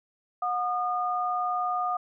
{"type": "tone pair together", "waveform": "sine", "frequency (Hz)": [725.4, 1220], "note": ["F#5", "D#6"], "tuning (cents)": [-34, -34], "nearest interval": "major sixth", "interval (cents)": 900, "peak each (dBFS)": -28, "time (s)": [0.42, 1.97], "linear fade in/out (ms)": 5, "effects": []}